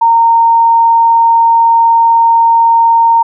sine tone, 921 Hz, A#5, 21 cents flat, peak -4 dBFS, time 0.01-3.23 s, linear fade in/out 10 ms, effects none

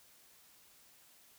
silence, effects white hiss -63 dBFS RMS until 1.38 s

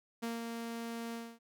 sawtooth tone with ADSR envelope, 231.4 Hz, A#3, 13 cents flat, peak -31 dBFS, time 0.22-1.39 s, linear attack 16 ms, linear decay 170 ms, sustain -4 dB, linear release 250 ms, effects none

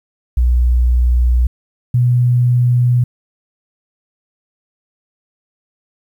sine tone pair in turn, 60.9 / 122.86 Hz, B1 / B2, -24 / -9 cents, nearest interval octave, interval 1215 cents, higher second, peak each -9 dBFS, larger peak neither, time 0.37-1.47 / 1.94-3.04 s, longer neither, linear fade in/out 5 ms, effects 8-bit

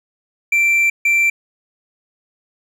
triangle tone bursts at uneven times, 2349 Hz, D7, in tune, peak -10 dBFS, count 2, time 0.52-0.9 / 1.05-1.3 s, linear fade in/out 5 ms, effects none

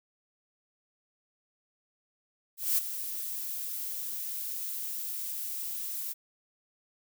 violet noise with ADSR envelope, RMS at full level -25 dBFS, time 2.57-6.14 s, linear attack 210 ms, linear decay 13 ms, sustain -11 dB, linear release 25 ms, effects none

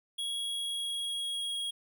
square tone with pitch glide, 3322 to 3293 Hz, G#7 to G#7, 0 to -15 cents, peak -33 dBFS, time 0.18-1.71 s, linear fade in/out 10 ms, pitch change -15 cents, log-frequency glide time 0.34-1.57 s, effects none

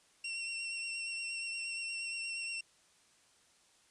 sawtooth tone with vibrato, 2723 Hz, F7, 44 cents flat, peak -34 dBFS, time 0.24-2.61 s, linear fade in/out 5 ms, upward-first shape triangle, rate 8.5 Hz, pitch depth 24 cents each way, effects white hiss -67 dBFS RMS until 3.9 s + resampled to 22050 Hz

